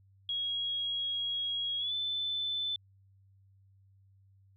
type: tone with pitch glide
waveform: sine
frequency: 3301 to 3518 Hz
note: G#7 to A7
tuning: -11 to -1 cents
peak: -31 dBFS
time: 0.29-2.76 s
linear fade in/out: 2 ms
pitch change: +110 cents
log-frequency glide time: 1.78-1.94 s
effects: added 97 Hz sine -60 dBFS peak until 4.56 s